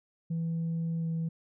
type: tone with pitch glide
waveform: sine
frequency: 165.2 to 163.77 Hz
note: E3 to E3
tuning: +4 to -11 cents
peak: -27 dBFS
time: 0.3-1.29 s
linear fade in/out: 10 ms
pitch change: -15 cents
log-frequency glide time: 0.99-1.06 s
effects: tanh soft clip ceiling -27 dBFS